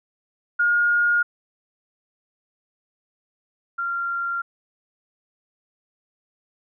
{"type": "tone pair in turn", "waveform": "sine", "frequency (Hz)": [1426, 1384.6], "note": ["F6", "F6"], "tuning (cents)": [36, -15], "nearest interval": "minor second", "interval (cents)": 51, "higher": "first", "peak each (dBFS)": [-16, -23], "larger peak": "first", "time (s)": [[0.59, 1.23], [3.78, 4.42]], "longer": "neither", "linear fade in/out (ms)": 10, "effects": []}